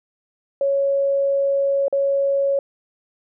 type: tone with dropouts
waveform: sine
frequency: 554.4 Hz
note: C#5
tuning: in tune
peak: -16 dBFS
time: 0.61-2.59 s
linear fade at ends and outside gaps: 2 ms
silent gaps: 1.882-1.926 s
effects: none